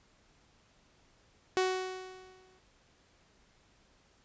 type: tone with exponential decay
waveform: sawtooth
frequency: 372.7 Hz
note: F#4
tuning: 13 cents sharp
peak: -21 dBFS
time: 1.57-2.59 s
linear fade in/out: 0 ms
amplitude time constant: 220 ms
effects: pink hiss -66 dBFS RMS until 4.24 s + resampled to 16000 Hz